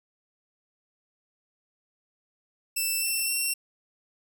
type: tone with pitch steps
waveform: 5% pulse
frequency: 2660 / 2691 / 2722 Hz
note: E7 / E7 / F7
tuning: +15 / +35 / -45 cents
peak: -17 dBFS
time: 2.76-3.54 s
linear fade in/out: 10 ms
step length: 260 ms
effects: none